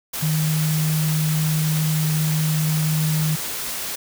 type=tone in noise; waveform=sine; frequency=155.56 Hz; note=D#3; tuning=in tune; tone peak=-18 dBFS; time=0.22-3.36 s; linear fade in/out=10 ms; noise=white; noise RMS=-28 dBFS; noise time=0.13-3.96 s; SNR=+7 dB; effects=none